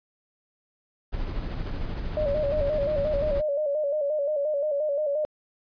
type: noise with tremolo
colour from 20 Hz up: brown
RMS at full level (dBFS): -29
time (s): 1.12-3.42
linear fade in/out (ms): 20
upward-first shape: sine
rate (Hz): 13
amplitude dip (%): 35
type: tone with vibrato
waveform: sine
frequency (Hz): 587.3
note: D5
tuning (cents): 0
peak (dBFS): -23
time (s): 2.17-5.25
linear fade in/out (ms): 0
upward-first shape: square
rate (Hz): 5.7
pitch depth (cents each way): 66
effects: resampled to 11025 Hz